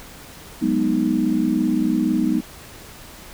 sine chord, G# minor seventh, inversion third, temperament equal with one note detuned, 185 / 209 / 246.9 / 311.1 Hz, F#3 / G#3 / B3 / D#4, 0 / +11 / 0 / 0 cents, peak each -26 / -23 / -21 / -21 dBFS, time 0.61-2.41 s, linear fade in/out 20 ms, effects pink hiss -41 dBFS RMS until 3.33 s

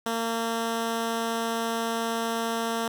10% pulse tone, 228.7 Hz, A#3, 33 cents flat, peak -18 dBFS, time 0.06-2.88 s, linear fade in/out 2 ms, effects none

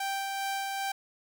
sawtooth tone with tremolo, 784 Hz, G5, in tune, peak -26 dBFS, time 0-0.92 s, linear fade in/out 5 ms, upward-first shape sine, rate 2.5 Hz, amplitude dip 25%, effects none

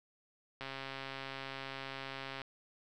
click train, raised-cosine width 0.3 ms, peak -26 dBFS, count 245, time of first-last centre 0.61-2.417 s, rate 135 Hz, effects none

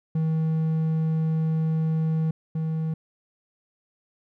triangle tone pair in turn, 159.5 / 159.5 Hz, D#3 / D#3, +43 / +43 cents, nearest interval unison, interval 0 cents, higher neither, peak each -19 / -22 dBFS, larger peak first, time 0.15-2.31 / 2.55-2.94 s, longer first, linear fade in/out 5 ms, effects none

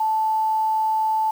sine tone with quantisation, 876 Hz, A5, 8 cents flat, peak -18 dBFS, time 0-1.31 s, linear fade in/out 5 ms, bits 7, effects none

